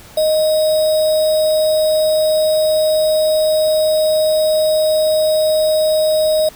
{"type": "tone with sample-and-hold", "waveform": "sine", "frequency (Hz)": 622.3, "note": "D#5", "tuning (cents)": 0, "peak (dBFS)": -11, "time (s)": [0.17, 6.49], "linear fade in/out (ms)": 5, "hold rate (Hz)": 4410, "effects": ["pink hiss -40 dBFS RMS until 6.55 s"]}